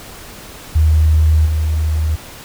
sine tone with level steps, 78 Hz, D#2, 5 cents sharp, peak -8 / -13 dBFS, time 0.75-2.16 s, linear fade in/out 10 ms, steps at 1.45 s, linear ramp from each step 20 ms, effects pink hiss -35 dBFS RMS until 2.44 s

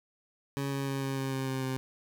20% pulse tone with pitch steps, 138.8 / 137.68 / 136.57 / 135.47 / 134.38 / 133.3 / 132.23 / 131.16 Hz, C#3 / C#3 / C#3 / C#3 / C3 / C3 / C3 / C3, +3 / -11 / -25 / -39 / +47 / +33 / +19 / +5 cents, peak -26 dBFS, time 0.57-1.77 s, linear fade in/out 0 ms, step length 150 ms, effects none

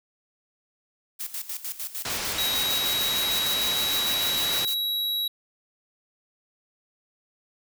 blue noise with tremolo, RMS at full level -32 dBFS, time 1.19-4.75 s, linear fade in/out 20 ms, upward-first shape square, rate 6.6 Hz, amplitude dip 75%
white low-pass noise, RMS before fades -31 dBFS, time 2.05-4.65 s, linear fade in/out 2 ms, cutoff 6100 Hz, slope 12 dB/octave
square tone with pitch glide, 3824 to 3875 Hz, A#7 to B7, +43 to -34 cents, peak -25 dBFS, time 2.38-5.28 s, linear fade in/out 5 ms, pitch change +23 cents, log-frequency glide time 2.55-4.27 s
effects none

